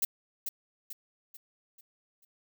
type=noise with echo; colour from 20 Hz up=violet; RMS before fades=-27 dBFS; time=0.02-0.05 s; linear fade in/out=5 ms; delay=440 ms; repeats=5; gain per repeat=-7 dB; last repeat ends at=2.25 s; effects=none